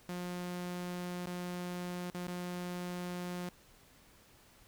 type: tone with dropouts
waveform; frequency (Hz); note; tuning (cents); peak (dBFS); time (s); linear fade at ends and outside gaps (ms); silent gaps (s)
sawtooth; 178; F3; +33; -34; 0.09-3.49; 0; 1.258-1.272 / 2.1-2.147 / 2.27-2.28
effects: pink hiss -62 dBFS RMS until 4.67 s